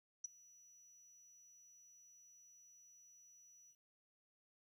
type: tone with ADSR envelope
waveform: sine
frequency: 5890 Hz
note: F#8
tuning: 9 cents flat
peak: -38 dBFS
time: 0.24-3.76 s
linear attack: 6 ms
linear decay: 16 ms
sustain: -24 dB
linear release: 66 ms
effects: 13-bit

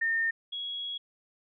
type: tone pair in turn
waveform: sine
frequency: 1820 / 3328 Hz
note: A#6 / G#7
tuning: -42 / +3 cents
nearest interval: minor seventh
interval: 1045 cents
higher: second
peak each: -25 / -33 dBFS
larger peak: first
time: 0.01-0.31 / 0.52-0.98 s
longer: second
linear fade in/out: 10 ms
effects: none

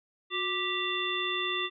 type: harmonic tone with a mistuned harmonic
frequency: 392 Hz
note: G4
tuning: in tune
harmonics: 1 / 3 / 5 / 7 / 9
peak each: -36 / -35 / -36 / -35 / -33 dBFS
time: 0.3-1.7 s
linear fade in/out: 50 ms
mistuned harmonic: 1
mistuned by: -130 cents
effects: none

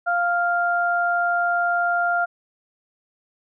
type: tone pair together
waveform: sine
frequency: 698.5 / 1396.9 Hz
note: F5 / F6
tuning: 0 / 0 cents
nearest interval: octave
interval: 1200 cents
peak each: -21 dBFS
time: 0.06-2.26 s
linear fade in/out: 20 ms
effects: none

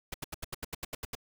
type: noise bursts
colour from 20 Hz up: pink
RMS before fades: -37 dBFS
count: 11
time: 0.12-1.152 s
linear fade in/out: 5 ms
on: 22 ms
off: 79 ms
effects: none

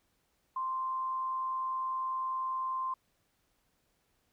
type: tone with amplitude modulation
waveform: sine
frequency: 1045 Hz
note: C6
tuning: 2 cents flat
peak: -30 dBFS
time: 0.56-2.94 s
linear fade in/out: 5 ms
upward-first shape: sine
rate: 120 Hz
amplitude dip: 30%
effects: pink hiss -75 dBFS RMS until 4.32 s

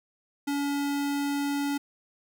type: tone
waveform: square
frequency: 284.2 Hz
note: C#4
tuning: 43 cents sharp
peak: -27 dBFS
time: 0.47-1.78 s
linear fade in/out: 10 ms
effects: none

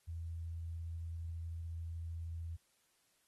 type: tone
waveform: sine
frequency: 83.1 Hz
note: E2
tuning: 15 cents sharp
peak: -40 dBFS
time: 0.07-2.57 s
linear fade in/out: 20 ms
effects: white hiss -75 dBFS RMS until 3.27 s + AAC 32 kbps

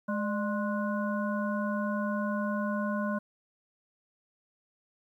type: harmonic tone with a mistuned harmonic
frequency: 209.9 Hz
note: G#3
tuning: 19 cents sharp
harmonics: 1 / 3 / 5 / 7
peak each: -30 / -35 / -37 / -38 dBFS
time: 0.08-3.19 s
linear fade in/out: 10 ms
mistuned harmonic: 3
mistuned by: -82 cents
effects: 11-bit

